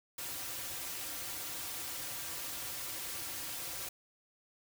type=noise with comb filter; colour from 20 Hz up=white; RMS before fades=-41 dBFS; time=0.18-3.89 s; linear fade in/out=5 ms; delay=4.7 ms; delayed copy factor=-0.7; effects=none